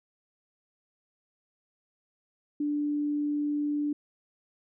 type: tone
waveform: sine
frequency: 293.7 Hz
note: D4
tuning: in tune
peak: -26 dBFS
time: 2.6-3.93 s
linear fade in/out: 5 ms
effects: none